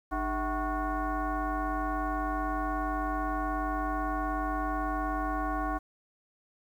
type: tone with frequency modulation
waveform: sine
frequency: 401.3 Hz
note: G4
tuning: 41 cents sharp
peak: -28 dBFS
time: 0.11-5.79 s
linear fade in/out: 20 ms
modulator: 352 Hz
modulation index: 2.6
effects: 10-bit